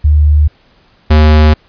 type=tone pair in turn; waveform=sine / square; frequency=74.7 / 76.71 Hz; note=D2 / D#2; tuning=+30 / -24 cents; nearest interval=unison; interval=46 cents; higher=second; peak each=-4 dBFS; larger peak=neither; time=0.04-0.48 / 1.1-1.54 s; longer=neither; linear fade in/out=10 ms; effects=pink hiss -49 dBFS RMS until 1.68 s + resampled to 11025 Hz